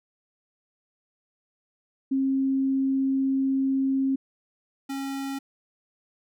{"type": "tone pair in turn", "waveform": ["sine", "square"], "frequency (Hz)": [268.4, 273.1], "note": ["C4", "C#4"], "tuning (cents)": [44, -26], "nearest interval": "unison", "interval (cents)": 30, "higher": "second", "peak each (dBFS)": [-21, -30], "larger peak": "first", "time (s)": [[2.11, 4.16], [4.89, 5.39]], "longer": "first", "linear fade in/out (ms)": 10, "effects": []}